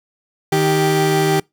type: tone pair together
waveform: 30% pulse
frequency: 155.57 / 392 Hz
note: D#3 / G4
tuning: 0 / 0 cents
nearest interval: octave + major third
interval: 1600 cents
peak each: -15 / -13 dBFS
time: 0.52-1.4 s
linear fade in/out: 5 ms
effects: noise-tail reverb RT60 0.2 s tail -26 dB re dry